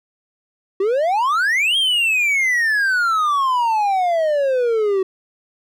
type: exponential two-way sweep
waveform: triangle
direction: up then down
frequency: 373.4 to 3262 to 373.4 Hz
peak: -13 dBFS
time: 0.8-5.03 s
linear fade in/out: 5 ms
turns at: 1.77 s
effects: none